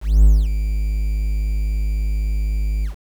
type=tone with ADSR envelope; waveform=triangle; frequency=51.91 Hz; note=G#1; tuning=in tune; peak=-4 dBFS; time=0.01-2.95 s; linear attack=230 ms; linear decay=230 ms; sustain=-11 dB; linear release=110 ms; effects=7-bit